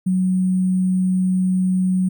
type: tone with sample-and-hold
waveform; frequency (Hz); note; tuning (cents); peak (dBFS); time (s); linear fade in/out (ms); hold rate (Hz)
sine; 185; F#3; 0; -15; 0.06-2.09; 10; 8820
effects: none